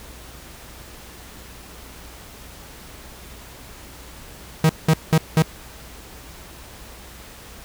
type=tone bursts; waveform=45% pulse; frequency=158.6 Hz; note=D#3; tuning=33 cents sharp; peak=-12 dBFS; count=4; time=4.64-5.422 s; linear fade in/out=2 ms; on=53 ms; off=190 ms; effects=added 60 Hz sine -45 dBFS peak until 7.64 s + pink hiss -42 dBFS RMS until 7.64 s